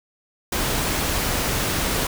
pink noise, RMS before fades -23 dBFS, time 0.52-2.07 s, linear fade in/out 5 ms, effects none

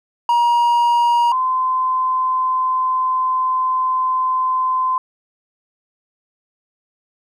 triangle / sine tone pair in turn, 950 / 1029.7 Hz, A#5 / C6, +33 / -28 cents, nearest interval minor second, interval 139 cents, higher second, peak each -10 / -15 dBFS, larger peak first, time 0.29-1.32 / 1.32-4.98 s, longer second, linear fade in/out 2 ms, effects none

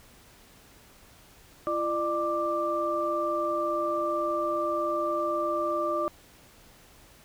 sine tone cluster, 339.7 / 600 / 1179 Hz, F4 / D5 / D6, -48 / +37 / +6 cents, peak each -32 / -29 / -29 dBFS, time 1.67-6.08 s, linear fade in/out 0 ms, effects pink hiss -55 dBFS RMS until 7.24 s

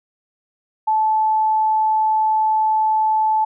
sine tone, 870 Hz, A5, 20 cents flat, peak -14 dBFS, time 0.87-3.45 s, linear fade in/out 10 ms, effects none

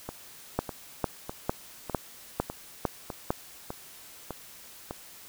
two click trains, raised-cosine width 1 ms, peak -11 / -20 dBFS, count 7 / 9, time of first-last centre 0.59-3.305 / 0.09-4.909 s, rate 2.21 / 1.66 Hz, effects white hiss -49 dBFS RMS until 5.28 s

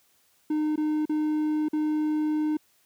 triangle tone with dropouts, 305.6 Hz, D#4, 31 cents flat, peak -21 dBFS, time 0.5-2.57 s, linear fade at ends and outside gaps 5 ms, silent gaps 0.759-0.776 / 1.055-1.094 / 1.685-1.731 s, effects white hiss -65 dBFS RMS until 2.85 s + high-pass 60 Hz 12 dB/octave

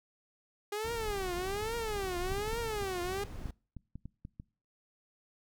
sawtooth tone with vibrato, 405.6 Hz, G#4, 41 cents flat, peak -30 dBFS, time 0.72-3.24 s, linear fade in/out 5 ms, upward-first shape triangle, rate 1.2 Hz, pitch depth 270 cents each way
brown noise, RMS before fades -42 dBFS, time 0.84-3.51 s, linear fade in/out 5 ms
clicks, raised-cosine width 5 ms, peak -31 dBFS, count 11, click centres 2.319 / 2.383 / 2.478 / 2.532 / 2.824 / 3.457 / 3.767 / 3.956 / 4.056 / 4.251 / 4.399 s
effects noise-tail reverb RT60 0.4 s tail -24 dB re dry

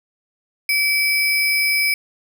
sine tone with sample-and-hold, 2300 Hz, D7, 37 cents flat, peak -15 dBFS, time 0.69-1.94 s, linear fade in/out 2 ms, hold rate 7350 Hz, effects none

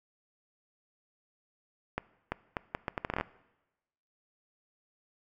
accelerating click train, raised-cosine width 0.5 ms, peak -16 dBFS, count 13, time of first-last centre 1.98-3.21 s, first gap 340 ms, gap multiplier 0.73, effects noise-tail reverb RT60 1.0 s tail -20 dB re dry

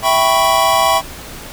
square chord, C# half-diminished seventh, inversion first, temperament equal, 659.3 / 784 / 987.8 / 1108.7 Hz, E5 / G5 / B5 / C#6, 0 / 0 / 0 / 0 cents, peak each -17 dBFS, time 0.02-1.02 s, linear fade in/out 50 ms, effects pink hiss -32 dBFS RMS until 1.52 s

